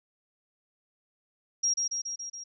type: tone with echo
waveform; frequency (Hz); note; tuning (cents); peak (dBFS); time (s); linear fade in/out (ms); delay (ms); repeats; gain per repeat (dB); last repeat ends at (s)
sine; 5630; F8; +13; -23; 1.63-1.74; 10; 140; 5; -3; 2.44
effects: none